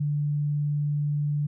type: tone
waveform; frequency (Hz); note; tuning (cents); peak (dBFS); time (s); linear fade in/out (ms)
sine; 146.83; D3; 0; -23; 0-1.47; 10
effects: none